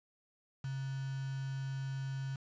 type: tone with quantisation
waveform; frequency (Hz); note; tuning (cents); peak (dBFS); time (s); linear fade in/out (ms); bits
sine; 134.6; C3; +49; -36; 0.64-2.36; 5; 8
effects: resampled to 16000 Hz